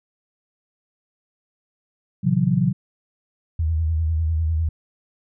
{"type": "chord", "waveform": "sine", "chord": "F# dominant seventh", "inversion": "first", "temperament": "equal with one note detuned", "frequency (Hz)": [116.54, 136.13, 164.81, 185], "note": ["A#2", "C#3", "E3", "F#3"], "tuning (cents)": [0, -31, 0, 0], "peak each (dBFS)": [-25, -21, -22, -20], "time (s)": [2.23, 2.73], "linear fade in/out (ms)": 20}
{"type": "tone with vibrato", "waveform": "sine", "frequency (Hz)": 80.1, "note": "E2", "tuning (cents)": -49, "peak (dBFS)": -18, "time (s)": [3.59, 4.69], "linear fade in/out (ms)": 5, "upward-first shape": "sine", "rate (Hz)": 10, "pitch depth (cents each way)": 63}
{"effects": []}